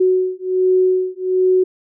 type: beating tone pair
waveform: sine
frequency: 370 / 371.3 Hz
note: F#4 / F#4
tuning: 0 / +6 cents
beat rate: 1.3 Hz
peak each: -16 dBFS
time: 0-1.64 s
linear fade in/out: 10 ms
effects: none